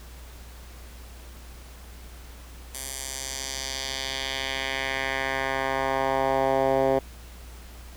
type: tone with band-pass filter sweep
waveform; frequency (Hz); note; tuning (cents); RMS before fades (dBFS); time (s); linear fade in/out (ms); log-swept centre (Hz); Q
10% pulse; 134; C3; +42; -27; 2.74-6.99; 5; 9900 to 530; 1.4
effects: added 60 Hz sine -42 dBFS peak until 7.96 s + pink hiss -49 dBFS RMS until 7.96 s